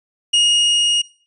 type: tone with level ramp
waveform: 40% pulse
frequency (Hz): 2867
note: F7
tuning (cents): +45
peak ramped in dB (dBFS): -10 to -13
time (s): 0.33-1.02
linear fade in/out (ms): 10
effects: noise-tail reverb RT60 0.4 s tail -19 dB re dry + resampled to 22050 Hz